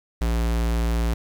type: tone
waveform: square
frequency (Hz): 57.4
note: A#1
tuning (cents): -26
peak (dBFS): -21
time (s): 0.21-1.14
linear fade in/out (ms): 5
effects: 8-bit